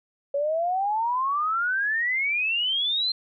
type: exponential sweep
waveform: sine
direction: up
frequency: 554.4 to 4186 Hz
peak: -22 dBFS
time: 0.34-3.12 s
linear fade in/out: 5 ms
effects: none